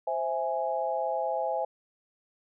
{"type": "chord", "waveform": "sine", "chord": "C augmented", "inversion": "none", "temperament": "equal", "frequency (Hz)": [523.3, 659.3, 830.6], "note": ["C5", "E5", "G#5"], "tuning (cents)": [0, 0, 0], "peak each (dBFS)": [-32, -31, -31], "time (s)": [0.07, 1.65], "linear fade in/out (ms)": 5, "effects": []}